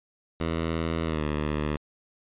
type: tone with pitch glide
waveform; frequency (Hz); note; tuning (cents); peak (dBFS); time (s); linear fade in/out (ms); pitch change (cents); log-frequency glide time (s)
10% pulse; 82 to 75.19; E2 to D2; -9 to +41; -18; 0.4-1.77; 5; -150; 1.05-1.24
effects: resampled to 8000 Hz